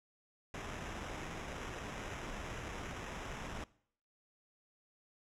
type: noise with sample-and-hold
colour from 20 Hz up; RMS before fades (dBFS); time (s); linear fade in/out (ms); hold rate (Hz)
pink; -44; 0.54-3.64; 2; 4410
effects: noise-tail reverb RT60 0.6 s tail -21 dB re dry + low-pass 8000 Hz 12 dB/octave